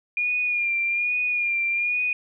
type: tone with vibrato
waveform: sine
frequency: 2420 Hz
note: D#7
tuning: 49 cents flat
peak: -21 dBFS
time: 0.17-2.13 s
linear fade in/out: 2 ms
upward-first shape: sine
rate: 1.2 Hz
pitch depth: 40 cents each way
effects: none